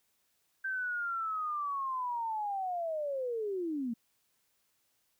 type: linear sweep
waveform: sine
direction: down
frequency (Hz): 1568 to 221.6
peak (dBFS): -32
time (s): 0.64-3.94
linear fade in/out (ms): 10
effects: white hiss -75 dBFS RMS until 5.19 s